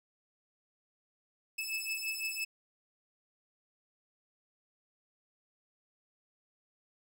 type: beating tone pair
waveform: sawtooth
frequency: 2609 / 2614.9 Hz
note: E7 / E7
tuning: -18 / -15 cents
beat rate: 5.9 Hz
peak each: -34 / -35 dBFS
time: 1.58-2.45 s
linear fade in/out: 10 ms
effects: none